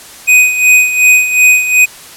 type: tone with tremolo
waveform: square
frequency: 2498 Hz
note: D#7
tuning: 6 cents sharp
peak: -3 dBFS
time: 0.27-1.86 s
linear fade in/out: 20 ms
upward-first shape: sine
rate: 2.7 Hz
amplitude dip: 70%
effects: white hiss -33 dBFS RMS until 2.16 s + low-pass 12000 Hz 12 dB/octave